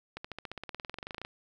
accelerating click train, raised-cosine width 0.3 ms, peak -23 dBFS, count 22, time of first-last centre 0.17-1.249 s, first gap 75 ms, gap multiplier 0.96, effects 10-bit

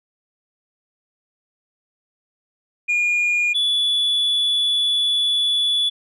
sine tone pair in turn, 2429 / 3435 Hz, D#7 / A7, -42 / -42 cents, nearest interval tritone, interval 600 cents, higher second, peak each -14 / -14 dBFS, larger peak neither, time 2.88-3.54 / 3.54-5.9 s, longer second, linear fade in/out 20 ms, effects tanh soft clip ceiling -15 dBFS

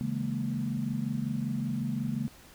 sine chord, A# half-diminished seventh, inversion first, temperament equal with one note detuned, 138.59 / 163.11 / 207.7 / 233.1 Hz, C#3 / E3 / G#3 / A#3, 0 / -18 / 0 / 0 cents, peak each -34 / -39 / -34 / -33 dBFS, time 0.01-2.28 s, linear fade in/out 0 ms, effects pink hiss -54 dBFS RMS until 2.54 s

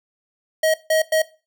square tone bursts at uneven times, 633 Hz, D#5, 30 cents sharp, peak -16 dBFS, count 3, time 0.63-0.74 / 0.9-1.02 / 1.12-1.22 s, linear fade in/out 5 ms, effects noise-tail reverb RT60 0.3 s tail -17 dB re dry

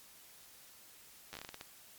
slowing click train, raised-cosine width 0.2 ms, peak -27 dBFS, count 10, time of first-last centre 1.33-1.611 s, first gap 10 ms, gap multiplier 1.27, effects white hiss -58 dBFS RMS until 1.98 s + MP3 96 kbps

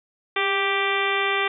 harmonic tone with a mistuned harmonic, 392 Hz, G4, in tune, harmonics 1 / 2 / 3 / 4 / 5 / 6 / 7 / 8 / 9, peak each -27 / -30 / -27 / -31 / -27 / -27 / -33 / -33 / -33 dBFS, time 0.36-1.48 s, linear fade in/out 5 ms, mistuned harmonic 1, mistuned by +30 cents, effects none

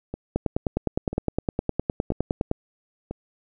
two click trains, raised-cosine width 2 ms, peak -9 / -17 dBFS, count 22 / 4, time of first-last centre 0.36-2.514 / 0.14-3.11 s, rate 9.75 / 1.01 Hz, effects none

